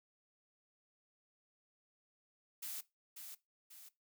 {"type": "noise with echo", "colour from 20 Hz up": "blue", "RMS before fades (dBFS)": -44, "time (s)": [2.62, 2.81], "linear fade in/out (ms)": 10, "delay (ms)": 540, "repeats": 2, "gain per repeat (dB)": -6, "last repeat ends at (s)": 3.89, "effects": ["noise-tail reverb RT60 0.2 s tail -18 dB re dry"]}